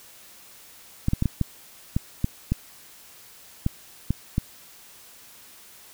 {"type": "clicks", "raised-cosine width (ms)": 5, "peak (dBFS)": -9, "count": 11, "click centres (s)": [1.084, 1.134, 1.224, 1.257, 1.413, 1.965, 2.244, 2.52, 3.664, 4.106, 4.381], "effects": ["white hiss -49 dBFS RMS until 5.93 s"]}